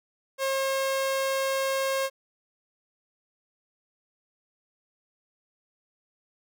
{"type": "tone", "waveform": "sawtooth", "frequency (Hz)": 538, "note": "C5", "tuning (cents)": 48, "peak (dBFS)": -21, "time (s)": [0.38, 2.1], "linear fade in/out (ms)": 50, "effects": []}